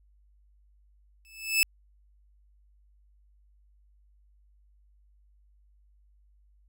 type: tone with exponential growth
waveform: sawtooth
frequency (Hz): 2620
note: E7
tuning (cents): -11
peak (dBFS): -14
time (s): 1.25-1.63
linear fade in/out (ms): 0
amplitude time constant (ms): 82
effects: added 50 Hz sine -59 dBFS peak until 6.68 s